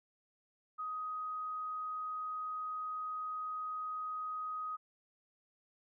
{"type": "tone", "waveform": "sine", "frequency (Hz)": 1254, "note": "D#6", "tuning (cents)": 13, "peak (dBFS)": -37, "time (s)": [0.78, 4.77], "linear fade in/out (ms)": 20, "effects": []}